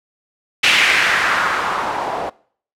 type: noise with low-pass filter sweep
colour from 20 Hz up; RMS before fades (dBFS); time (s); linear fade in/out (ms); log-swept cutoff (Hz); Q
blue; -17; 0.63-2.3; 10; 2700 to 670; 2.3
effects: noise-tail reverb RT60 0.5 s tail -22 dB re dry